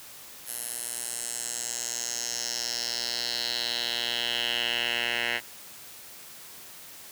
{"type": "tone with band-pass filter sweep", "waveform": "10% pulse", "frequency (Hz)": 119, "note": "A#2", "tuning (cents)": 36, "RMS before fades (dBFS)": -31, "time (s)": [0.45, 5.41], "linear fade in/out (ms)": 50, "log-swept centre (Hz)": [11000, 2300], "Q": 3.6, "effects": ["white hiss -46 dBFS RMS until 7.11 s", "high-pass 60 Hz 12 dB/octave"]}